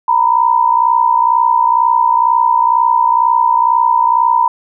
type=tone pair together; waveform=sine; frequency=927.9 / 990 Hz; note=A#5 / B5; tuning=-8 / +4 cents; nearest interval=minor second; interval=112 cents; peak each=-11 dBFS; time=0.08-4.48 s; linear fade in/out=5 ms; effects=none